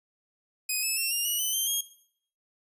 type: tone with pitch steps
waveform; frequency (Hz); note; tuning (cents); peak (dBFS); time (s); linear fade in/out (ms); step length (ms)
5% pulse; 2506 / 2602 / 2701 / 2805 / 2912 / 3024 / 3139 / 3259; D#7 / E7 / E7 / F7 / F#7 / F#7 / G7 / G#7; +12 / -23 / +42 / +7 / -28 / +37 / +2 / -33; -18; 0.69-1.81; 5; 140
effects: noise-tail reverb RT60 0.6 s tail -17 dB re dry + resampled to 32000 Hz